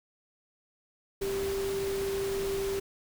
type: tone in noise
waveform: sine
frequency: 392 Hz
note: G4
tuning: in tune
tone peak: -29 dBFS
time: 1.21-2.8 s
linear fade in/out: 10 ms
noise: pink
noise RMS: -39 dBFS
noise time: 1.21-2.8 s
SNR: +7 dB
effects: none